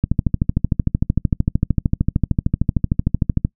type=click train; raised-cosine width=5 ms; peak=-3 dBFS; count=46; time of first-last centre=0.04-3.449 s; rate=13.2 Hz; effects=noise-tail reverb RT60 0.1 s tail -24 dB re dry